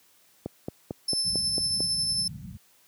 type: click train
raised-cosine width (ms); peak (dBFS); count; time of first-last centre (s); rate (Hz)
2; -17; 7; 0.46-1.805; 4.46
type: tone with tremolo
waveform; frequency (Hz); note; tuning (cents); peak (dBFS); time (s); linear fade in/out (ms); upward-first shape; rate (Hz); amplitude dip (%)
35% pulse; 5274; E8; 0; -21; 1.08-2.28; 5; sine; 11; 30
type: low-pass noise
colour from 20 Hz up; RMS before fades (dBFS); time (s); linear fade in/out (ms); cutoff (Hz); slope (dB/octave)
pink; -36; 1.24-2.57; 5; 200; 48
effects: white hiss -61 dBFS RMS until 2.87 s + high-pass 100 Hz 12 dB/octave